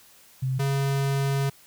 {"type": "tone pair in turn", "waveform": ["sine", "square"], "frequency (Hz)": [130.81, 137.95], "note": ["C3", "C#3"], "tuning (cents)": [0, -8], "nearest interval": "minor second", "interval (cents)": 92, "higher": "second", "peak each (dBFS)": -23, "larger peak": "neither", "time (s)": [[0.42, 0.59], [0.59, 1.5]], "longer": "second", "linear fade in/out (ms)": 10, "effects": ["white hiss -54 dBFS RMS until 1.66 s"]}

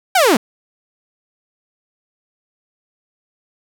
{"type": "linear sweep", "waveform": "sawtooth", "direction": "down", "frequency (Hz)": [795, 195.1], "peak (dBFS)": -6, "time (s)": [0.15, 0.37], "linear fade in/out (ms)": 5, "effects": []}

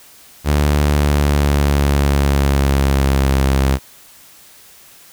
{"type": "tone with pitch glide", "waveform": "sawtooth", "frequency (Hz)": [73.42, 67.33], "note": ["D2", "C#2"], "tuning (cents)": [0, -50], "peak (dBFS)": -8, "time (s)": [0.44, 3.79], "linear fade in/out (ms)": 50, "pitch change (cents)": -150, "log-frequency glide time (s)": [0.89, 3.41], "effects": ["white hiss -44 dBFS RMS until 5.12 s"]}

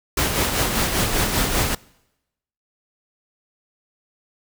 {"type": "noise with tremolo", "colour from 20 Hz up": "pink", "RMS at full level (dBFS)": -19, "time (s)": [0.17, 1.75], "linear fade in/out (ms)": 5, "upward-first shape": "sine", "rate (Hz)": 5.1, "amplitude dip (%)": 45, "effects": ["noise-tail reverb RT60 0.9 s tail -24 dB re dry"]}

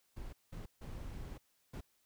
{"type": "noise bursts at uneven times", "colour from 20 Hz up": "brown", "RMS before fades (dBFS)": -45, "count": 4, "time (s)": [[0.16, 0.33], [0.52, 0.66], [0.81, 1.38], [1.73, 1.81]], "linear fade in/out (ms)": 10, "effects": ["white hiss -75 dBFS RMS until 2.05 s"]}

